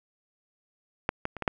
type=clicks; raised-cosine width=0.5 ms; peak=-9 / -14 / -23 / -17 / -8 dBFS; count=5; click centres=1.091 / 1.254 / 1.367 / 1.423 / 1.478 s; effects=none